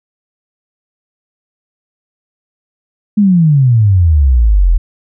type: exponential sweep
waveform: sine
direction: down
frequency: 214.5 to 39.4 Hz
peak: -5 dBFS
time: 3.17-4.78 s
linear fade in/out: 10 ms
effects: none